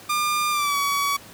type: tone with pitch glide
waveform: sawtooth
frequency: 1200 to 1132.6 Hz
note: D6 to C#6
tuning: +37 to +37 cents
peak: -17 dBFS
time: 0.09-1.17 s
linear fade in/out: 10 ms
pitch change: -100 cents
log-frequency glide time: 0.51-0.77 s
effects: pink hiss -44 dBFS RMS until 1.33 s + high-pass 100 Hz 12 dB/octave